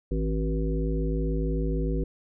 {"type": "harmonic tone with a mistuned harmonic", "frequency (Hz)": 53.4, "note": "G#1", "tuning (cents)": 49, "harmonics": [1, 3, 5, 7, 9], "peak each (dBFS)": [-26, -31, -33, -34, -36], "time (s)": [0.11, 2.04], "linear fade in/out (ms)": 5, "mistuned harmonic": 7, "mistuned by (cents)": 18, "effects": []}